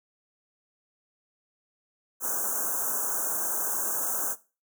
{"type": "band-stop noise", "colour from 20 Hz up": "white", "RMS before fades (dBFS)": -29, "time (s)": [2.2, 4.36], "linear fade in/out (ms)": 50, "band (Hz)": [1600, 6000], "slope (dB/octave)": 96, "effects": ["noise-tail reverb RT60 0.3 s tail -17 dB re dry", "high-pass 300 Hz 12 dB/octave"]}